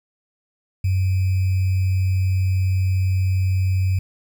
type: tone with sample-and-hold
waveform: sine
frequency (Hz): 93.7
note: F#2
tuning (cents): +22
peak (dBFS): -16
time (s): 0.84-3.99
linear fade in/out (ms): 5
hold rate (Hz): 2450
effects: none